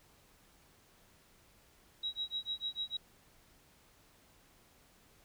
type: tone with tremolo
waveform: sine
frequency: 3852 Hz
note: B7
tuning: 44 cents flat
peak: -33 dBFS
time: 2.03-2.97 s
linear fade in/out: 5 ms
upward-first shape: sine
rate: 6.7 Hz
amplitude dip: 100%
effects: pink hiss -65 dBFS RMS until 5.24 s